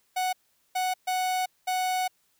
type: tone bursts at uneven times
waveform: 45% pulse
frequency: 740 Hz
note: F#5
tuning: in tune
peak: -25 dBFS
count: 4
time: 0.16-0.33 / 0.75-0.94 / 1.07-1.46 / 1.67-2.08 s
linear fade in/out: 10 ms
effects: white hiss -69 dBFS RMS until 2.39 s